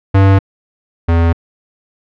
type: tone pair in turn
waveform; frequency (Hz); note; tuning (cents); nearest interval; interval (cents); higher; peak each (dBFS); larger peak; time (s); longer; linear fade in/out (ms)
square; 97.3 / 83.81; G2 / E2; -12 / +29; minor third; 259; first; -6 / -9; first; 0.14-0.39 / 1.08-1.33; neither; 10
effects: low-pass 2000 Hz 12 dB/octave